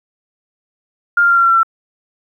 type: tone with pitch steps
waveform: sine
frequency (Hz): 1405 / 1394.5 / 1384.1 / 1373.7 / 1363.4 / 1353.2 / 1343.1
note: F6 / F6 / F6 / F6 / F6 / E6 / E6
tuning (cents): +10 / -3 / -16 / -29 / -42 / +45 / +32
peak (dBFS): -8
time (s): 1.17-1.632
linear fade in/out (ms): 5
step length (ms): 66
effects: 8-bit